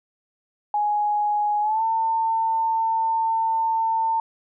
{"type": "tone with pitch glide", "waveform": "sine", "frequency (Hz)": [834, 899], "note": ["G#5", "A5"], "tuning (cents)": [7, 37], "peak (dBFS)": -19, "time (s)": [0.74, 4.2], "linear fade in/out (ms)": 2, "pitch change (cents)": 130, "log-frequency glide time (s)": [1.61, 1.83], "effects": []}